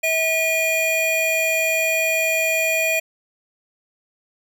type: tone pair together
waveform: square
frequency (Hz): 644.9 / 2435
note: E5 / D#7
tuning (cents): -38 / -38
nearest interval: octave + major seventh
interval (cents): 2300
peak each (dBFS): -23 / -20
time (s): 0.03-3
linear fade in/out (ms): 10
effects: none